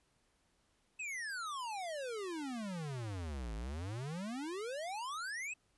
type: exponential two-way sweep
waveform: square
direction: down then up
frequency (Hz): 2637 to 51.8 to 2637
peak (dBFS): -40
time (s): 0.99-5.54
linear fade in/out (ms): 10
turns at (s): 3.55
effects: pink hiss -75 dBFS RMS until 5.77 s + resampled to 24000 Hz

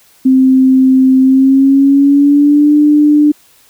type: tone with pitch glide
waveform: sine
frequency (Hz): 261.6 to 297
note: C4 to D4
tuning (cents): 0 to +20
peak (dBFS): -4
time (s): 0.25-3.32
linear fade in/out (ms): 10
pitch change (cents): +220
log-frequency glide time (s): 1.2-2.74
effects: white hiss -47 dBFS RMS until 3.69 s

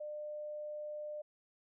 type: tone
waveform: sine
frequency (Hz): 600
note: D5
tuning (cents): +37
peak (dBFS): -40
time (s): 0-1.22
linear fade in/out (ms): 10
effects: none

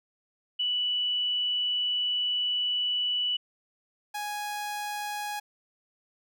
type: tone pair in turn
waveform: sine / sawtooth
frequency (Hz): 2960 / 830.6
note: F#7 / G#5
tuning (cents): 0 / 0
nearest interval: octave + minor seventh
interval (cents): 2200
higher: first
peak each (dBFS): -25 / -28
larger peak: first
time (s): 0.59-3.37 / 4.14-5.4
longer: first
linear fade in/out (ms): 10
effects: none

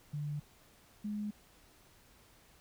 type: tone pair in turn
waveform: sine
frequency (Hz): 147.3 / 209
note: D3 / G#3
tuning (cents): +6 / +11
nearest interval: tritone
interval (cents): 605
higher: second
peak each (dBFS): -35 / -35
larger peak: neither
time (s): 0.13-0.4 / 1.04-1.31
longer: neither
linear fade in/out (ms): 10
effects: pink hiss -63 dBFS RMS until 2.6 s

